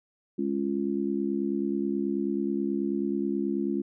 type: chord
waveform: sine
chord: Db major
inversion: second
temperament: just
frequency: 207.9 / 277.2 / 346.5 Hz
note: Ab3 / Db4 / F4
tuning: +2 / 0 / -14 cents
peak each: -30 dBFS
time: 0.38-3.82 s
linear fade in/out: 10 ms
effects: none